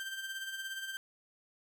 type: tone with tremolo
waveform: 30% pulse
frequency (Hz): 1568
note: G6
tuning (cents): 0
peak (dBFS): -34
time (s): 0-0.97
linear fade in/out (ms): 0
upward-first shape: sine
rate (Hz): 17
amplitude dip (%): 50
effects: none